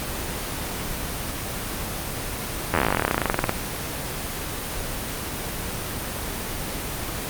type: slowing click train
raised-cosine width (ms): 0.5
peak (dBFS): -4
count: 29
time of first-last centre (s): 2.74-3.494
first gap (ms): 11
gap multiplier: 1.06
effects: pink hiss -29 dBFS RMS until 7.29 s + Opus 24 kbps